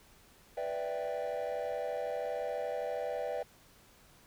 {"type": "chord", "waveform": "triangle", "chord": "E minor seventh", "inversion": "second", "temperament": "equal", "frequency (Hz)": [493.9, 587.3, 659.3, 784], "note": ["B4", "D5", "E5", "G5"], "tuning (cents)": [0, 0, 0, 0], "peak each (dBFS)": [-35, -35, -37, -39], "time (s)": [0.57, 3.43], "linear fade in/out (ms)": 5, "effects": ["tanh soft clip ceiling -27 dBFS", "pink hiss -61 dBFS RMS until 4.26 s"]}